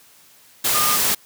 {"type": "tone in noise", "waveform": "sine", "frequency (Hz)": 1217, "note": "D#6", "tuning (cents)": -39, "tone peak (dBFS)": -21, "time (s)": [0.74, 0.97], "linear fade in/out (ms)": 10, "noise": "white", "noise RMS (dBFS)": -19, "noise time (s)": [0.64, 1.15], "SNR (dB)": -5, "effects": ["white hiss -51 dBFS RMS until 1.25 s", "high-pass 80 Hz 12 dB/octave"]}